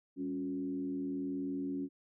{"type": "tone with frequency modulation", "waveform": "sine", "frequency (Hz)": 277.2, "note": "C#4", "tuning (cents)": 0, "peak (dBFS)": -34, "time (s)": [0.16, 1.89], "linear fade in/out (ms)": 50, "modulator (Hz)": 81.2, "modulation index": 0.69, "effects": []}